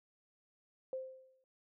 sine tone with exponential decay, 522 Hz, C5, 4 cents flat, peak -35 dBFS, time 0.93-1.44 s, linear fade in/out 1 ms, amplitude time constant 110 ms, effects none

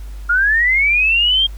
sine linear sweep, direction up, 1387 to 3232 Hz, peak -11 dBFS, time 0.29-1.47 s, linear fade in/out 10 ms, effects added 50 Hz sine -27 dBFS peak until 1.57 s + pink hiss -47 dBFS RMS until 1.57 s

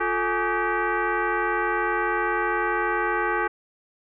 sine tone with frequency modulation, 352.2 Hz, F4, 15 cents sharp, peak -21 dBFS, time 0-3.48 s, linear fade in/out 10 ms, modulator 396 Hz, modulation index 4, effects none

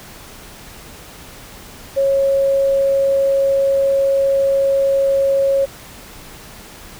sine tone, 548 Hz, C#5, 20 cents flat, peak -12 dBFS, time 1.96-5.66 s, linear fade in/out 20 ms, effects pink hiss -38 dBFS RMS until 6.99 s

